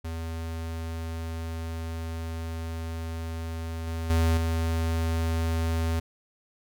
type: tone with level steps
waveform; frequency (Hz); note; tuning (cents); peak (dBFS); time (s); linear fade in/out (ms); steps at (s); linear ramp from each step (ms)
square; 82; E2; -9; -32 / -30 / -21 / -25; 0.04-6; 10; 3.87 / 4.1 / 4.37; 2
effects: none